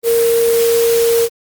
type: tone in noise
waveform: sine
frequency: 464.1 Hz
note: A#4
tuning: 8 cents flat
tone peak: -10 dBFS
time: 0.03-1.29 s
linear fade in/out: 50 ms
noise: white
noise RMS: -22 dBFS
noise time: 0.03-1.29 s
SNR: +9 dB
effects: Opus 24 kbps